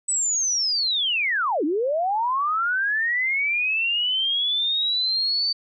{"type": "linear two-way sweep", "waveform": "sine", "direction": "down then up", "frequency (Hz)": [8070, 277.2, 4591], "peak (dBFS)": -20, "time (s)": [0.08, 5.53], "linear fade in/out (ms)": 10, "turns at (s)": 1.64, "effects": []}